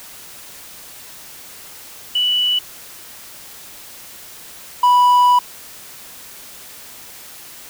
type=tone pair in turn; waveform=sine / triangle; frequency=2960 / 984.6 Hz; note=F#7 / B5; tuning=0 / -6 cents; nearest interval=octave + perfect fifth; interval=1906 cents; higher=first; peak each=-14 / -7 dBFS; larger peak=second; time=2.15-2.59 / 4.83-5.39 s; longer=second; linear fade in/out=5 ms; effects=white hiss -38 dBFS RMS until 7.69 s